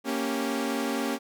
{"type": "chord", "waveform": "sawtooth", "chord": "G diminished", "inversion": "first", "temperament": "equal", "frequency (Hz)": [233.1, 277.2, 392], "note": ["Bb3", "Db4", "G4"], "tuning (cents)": [0, 0, 0], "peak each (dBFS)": [-27, -26, -30], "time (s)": [0.04, 1.19], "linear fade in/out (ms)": 50, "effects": []}